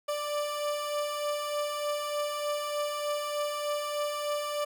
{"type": "beating tone pair", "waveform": "30% pulse", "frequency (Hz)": [586, 589.3], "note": ["D5", "D5"], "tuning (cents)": [-4, 6], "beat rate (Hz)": 3.3, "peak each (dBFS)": [-35, -28], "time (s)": [0.08, 4.65], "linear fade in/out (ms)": 10, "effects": []}